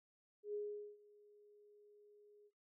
sine tone with ADSR envelope, 415.3 Hz, G#4, in tune, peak -39 dBFS, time 0.43-2.51 s, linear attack 110 ms, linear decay 430 ms, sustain -24 dB, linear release 49 ms, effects noise-tail reverb RT60 0.3 s tail -21 dB re dry

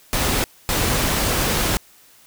pink noise bursts at uneven times, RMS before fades -20 dBFS, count 2, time 0.13-0.44 / 0.69-1.77 s, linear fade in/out 0 ms, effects white hiss -51 dBFS RMS until 2.26 s

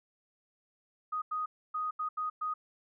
sine tone bursts at uneven times, 1246 Hz, D#6, 2 cents sharp, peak -31 dBFS, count 6, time 1.12-1.22 / 1.31-1.46 / 1.74-1.91 / 1.99-2.09 / 2.17-2.3 / 2.41-2.54 s, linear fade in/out 10 ms, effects none

